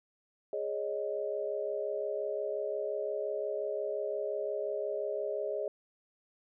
sine chord, Ab suspended fourth, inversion none, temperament equal with one note detuned, 415.3 / 554.4 / 620.1 Hz, Ab4 / Db5 / Eb5, 0 / 0 / -6 cents, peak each -36 / -37 / -36 dBFS, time 0.53-5.68 s, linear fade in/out 2 ms, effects none

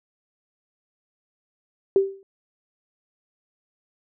sine tone with exponential decay, 390 Hz, G4, 9 cents flat, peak -11 dBFS, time 1.96-2.23 s, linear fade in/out 1 ms, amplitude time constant 57 ms, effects none

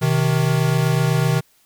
square tone pair together, 128.74 / 156.7 Hz, C3 / D#3, -28 / +13 cents, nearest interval minor third, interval 341 cents, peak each -19 dBFS, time 0.01-1.41 s, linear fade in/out 20 ms, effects white hiss -58 dBFS RMS until 1.65 s

